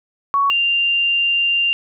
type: tone pair in turn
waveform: sine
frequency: 1117 / 2787 Hz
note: C#6 / F7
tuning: +13 / -4 cents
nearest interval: octave + major third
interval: 1583 cents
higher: second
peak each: -13 / -14 dBFS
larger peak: first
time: 0.34-0.5 / 0.5-1.73 s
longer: second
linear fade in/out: 0 ms
effects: none